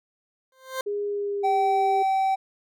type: tone with exponential growth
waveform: 20% pulse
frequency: 523 Hz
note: C5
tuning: 1 cent flat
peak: -19 dBFS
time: 0.52-0.81 s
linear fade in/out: 2 ms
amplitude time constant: 62 ms
type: tone with pitch glide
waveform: sine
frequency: 409.8 to 395.4 Hz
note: G#4 to G4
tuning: -23 to +15 cents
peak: -25 dBFS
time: 0.86-2.03 s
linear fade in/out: 10 ms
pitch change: -62 cents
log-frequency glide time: 1.04-1.83 s
type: tone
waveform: triangle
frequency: 770 Hz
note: G5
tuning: 31 cents flat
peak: -18 dBFS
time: 1.43-2.36 s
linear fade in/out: 20 ms
effects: none